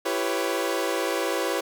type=chord; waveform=sawtooth; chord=C# half-diminished seventh; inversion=first; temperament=equal with one note detuned; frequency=336.2 / 392 / 493.9 / 554.4 Hz; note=E4 / G4 / B4 / C#5; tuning=+34 / 0 / 0 / 0 cents; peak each=-26 dBFS; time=0.05-1.61 s; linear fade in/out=10 ms; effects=none